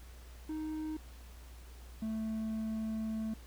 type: tone pair in turn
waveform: triangle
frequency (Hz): 311.1 / 220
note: D#4 / A3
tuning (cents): 0 / 0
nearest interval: tritone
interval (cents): 600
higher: first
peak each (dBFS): -34 / -32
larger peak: second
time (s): 0.49-0.97 / 2.02-3.34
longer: second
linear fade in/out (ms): 5
effects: added 60 Hz sine -49 dBFS peak until 3.46 s + pink hiss -59 dBFS RMS until 3.46 s